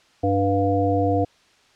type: harmonic tone with a mistuned harmonic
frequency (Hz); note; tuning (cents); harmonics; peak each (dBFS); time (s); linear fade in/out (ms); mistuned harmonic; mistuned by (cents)
98; G2; 0; 1 / 3 / 5 / 7; -23 / -23 / -23 / -23; 0.23-1.25; 10; 7; +36
effects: white hiss -57 dBFS RMS until 1.75 s + low-pass 5000 Hz 12 dB/octave

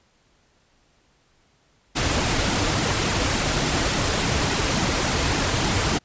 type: noise with flanger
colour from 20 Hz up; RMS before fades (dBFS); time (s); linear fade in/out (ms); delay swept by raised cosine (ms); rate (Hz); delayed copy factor
pink; -22; 1.95-5.99; 20; 1.7 to 5.5; 3.5; -0.5
effects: pink hiss -62 dBFS RMS until 6.04 s + resampled to 16000 Hz

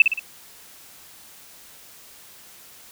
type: tone with echo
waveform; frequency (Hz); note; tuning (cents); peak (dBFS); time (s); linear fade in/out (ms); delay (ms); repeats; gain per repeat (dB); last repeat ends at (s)
sine; 2637; E7; 0; -7; 0-0.02; 2; 58; 3; -6; 0.194
effects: white hiss -47 dBFS RMS until 2.91 s

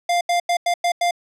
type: tone bursts at uneven times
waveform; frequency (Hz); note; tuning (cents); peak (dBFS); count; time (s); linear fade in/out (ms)
square; 698.5; F5; 0; -17; 6; 0.09-0.21 / 0.29-0.4 / 0.49-0.57 / 0.66-0.74 / 0.84-0.92 / 1.01-1.11; 5
effects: low-pass 9000 Hz 12 dB/octave

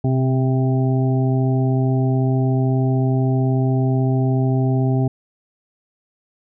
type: harmonic tone with a mistuned harmonic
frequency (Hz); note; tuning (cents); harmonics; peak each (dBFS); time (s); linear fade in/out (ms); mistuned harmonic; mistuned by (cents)
131.2; C3; +5; 1 / 2 / 3 / 5 / 6; -16 / -22 / -26 / -30 / -32; 0.04-5.08; 5; 1; -30
effects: none

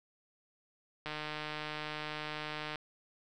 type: click train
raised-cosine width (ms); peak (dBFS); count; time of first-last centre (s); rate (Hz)
0.3; -23; 259; 1.06-2.757; 152
effects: none

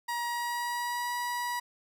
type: tone with pitch glide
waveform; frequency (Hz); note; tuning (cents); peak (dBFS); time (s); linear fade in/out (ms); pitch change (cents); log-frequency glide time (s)
30% pulse; 952 to 969.8; A#5 to B5; +36 to -32; -28; 0.08-1.6; 10; +32; 0.26-1.14
effects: none

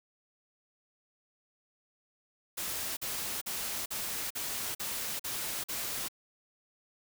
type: noise bursts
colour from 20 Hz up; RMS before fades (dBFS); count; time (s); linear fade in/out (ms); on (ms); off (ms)
white; -36; 8; 2.57-6.085; 10; 400; 45
effects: none

